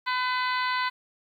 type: harmonic tone with a mistuned harmonic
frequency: 504 Hz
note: B4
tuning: 35 cents sharp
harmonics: 2 / 3 / 4 / 5 / 6 / 7 / 8 / 9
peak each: -27 / -31 / -32 / -39 / -41 / -41 / -37 / -41 dBFS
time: 0.06-0.9 s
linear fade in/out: 20 ms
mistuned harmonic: 9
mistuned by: -24 cents
effects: 10-bit